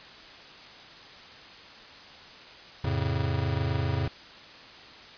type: chord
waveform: square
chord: F augmented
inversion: none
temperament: just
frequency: 87.31 / 109.13 / 136.42 Hz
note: F2 / A2 / C#3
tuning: 0 / -14 / -27 cents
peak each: -31 dBFS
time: 2.84-4.08 s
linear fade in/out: 5 ms
effects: white hiss -47 dBFS RMS until 5.17 s + resampled to 11025 Hz